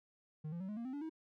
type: tone with pitch steps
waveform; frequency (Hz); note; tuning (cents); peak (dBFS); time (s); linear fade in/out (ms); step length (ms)
triangle; 154 / 170.87 / 189.6 / 210.4 / 233.4 / 259 / 287.4 / 318.9; D#3 / F3 / F#3 / G#3 / A#3 / C4 / D4 / D#4; -17 / -38 / +43 / +23 / +2 / -17 / -37 / +43; -38; 0.44-1.096; 10; 82
effects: none